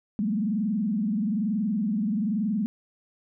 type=tone with frequency modulation; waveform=sine; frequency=210.8 Hz; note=G#3; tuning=26 cents sharp; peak=-23 dBFS; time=0.19-2.66 s; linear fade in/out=0 ms; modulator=21.1 Hz; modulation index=1.1; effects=none